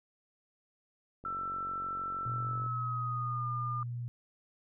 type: click train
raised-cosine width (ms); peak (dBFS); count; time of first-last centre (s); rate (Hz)
2; -37; 67; 1.24-2.662; 46.4
type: tone with pitch glide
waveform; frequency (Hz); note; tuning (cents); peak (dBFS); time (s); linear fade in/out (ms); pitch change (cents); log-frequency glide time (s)
sine; 1333 to 1208.3; E6 to D6; +19 to +49; -34; 1.25-3.83; 2; -170; 2.36-3.47
type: tone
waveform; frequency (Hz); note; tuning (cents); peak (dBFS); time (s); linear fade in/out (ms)
sine; 120.3; B2; -45; -35; 2.26-4.08; 0
effects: none